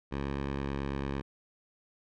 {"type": "tone with pitch glide", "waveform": "10% pulse", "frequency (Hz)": [69.3, 68.9], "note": ["C#2", "C#2"], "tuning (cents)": [0, -10], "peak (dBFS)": -24, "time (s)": [0.11, 1.22], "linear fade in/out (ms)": 20, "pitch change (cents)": -10, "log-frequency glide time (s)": [0.36, 1.02], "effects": ["low-pass 3000 Hz 12 dB/octave"]}